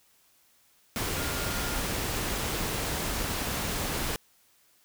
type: tone in noise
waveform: sine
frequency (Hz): 1410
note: F6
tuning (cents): +16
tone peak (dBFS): -40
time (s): 1.17-1.81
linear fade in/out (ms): 0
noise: pink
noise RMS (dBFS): -31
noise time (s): 0.96-4.16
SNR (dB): -12
effects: white hiss -64 dBFS RMS until 4.84 s